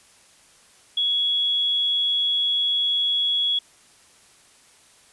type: tone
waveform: sine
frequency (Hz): 3353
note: G#7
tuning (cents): +16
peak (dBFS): -19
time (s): 0.97-3.59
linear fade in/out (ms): 5
effects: white hiss -54 dBFS RMS until 5.12 s + resampled to 24000 Hz